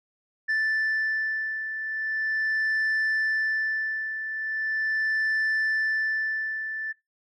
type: beating tone pair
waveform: sine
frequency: 1760 / 1760.4 Hz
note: A6 / A6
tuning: 0 / 0 cents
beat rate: 0.4 Hz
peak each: -29 / -23 dBFS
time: 0.48-6.93 s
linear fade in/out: 20 ms
effects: noise-tail reverb RT60 0.2 s tail -21 dB re dry + tanh soft clip ceiling -21 dBFS